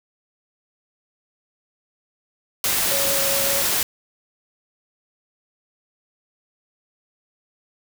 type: tone in noise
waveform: sine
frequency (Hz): 554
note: C#5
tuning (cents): -1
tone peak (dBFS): -26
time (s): 2.91-3.62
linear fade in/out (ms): 2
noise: white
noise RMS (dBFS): -21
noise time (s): 2.64-3.83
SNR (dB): -8
effects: none